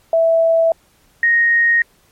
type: tone pair in turn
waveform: sine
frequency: 658 / 1866.5 Hz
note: E5 / A#6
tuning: -3 / +2 cents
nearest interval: octave + tritone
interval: 1805 cents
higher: second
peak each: -10 dBFS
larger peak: neither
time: 0.13-0.72 / 1.23-1.82 s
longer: neither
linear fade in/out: 2 ms
effects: pink hiss -55 dBFS RMS until 2.11 s + MP3 64 kbps